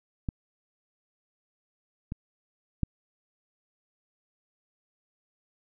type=clicks; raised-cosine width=5 ms; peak=-17 / -21 / -13 dBFS; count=3; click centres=0.288 / 2.121 / 2.833 s; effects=none